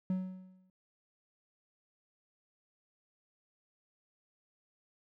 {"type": "tone with exponential decay", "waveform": "triangle", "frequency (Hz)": 186, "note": "F#3", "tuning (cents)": 9, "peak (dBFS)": -26, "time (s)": [0.1, 0.7], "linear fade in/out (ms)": 2, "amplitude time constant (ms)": 130, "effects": []}